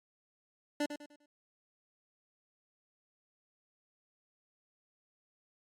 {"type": "tone with echo", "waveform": "25% pulse", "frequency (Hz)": 293.7, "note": "D4", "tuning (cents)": 0, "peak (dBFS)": -26, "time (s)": [0.8, 0.86], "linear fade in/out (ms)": 5, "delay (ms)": 100, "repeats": 4, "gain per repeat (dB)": -9, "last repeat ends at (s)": 1.26, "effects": ["low-pass 10000 Hz 12 dB/octave", "MP3 96 kbps"]}